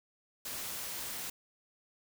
white noise, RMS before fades -40 dBFS, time 0.45-1.3 s, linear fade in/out 5 ms, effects none

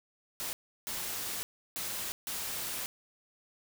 white noise bursts at uneven times, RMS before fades -37 dBFS, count 4, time 0.4-0.53 / 0.87-1.43 / 1.76-2.12 / 2.27-2.86 s, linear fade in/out 0 ms, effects none

